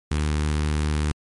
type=tone with notch filter; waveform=sawtooth; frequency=75.4 Hz; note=D2; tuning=46 cents sharp; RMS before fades=-23 dBFS; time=0.11-1.12 s; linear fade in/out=5 ms; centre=620 Hz; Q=1.3; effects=MP3 48 kbps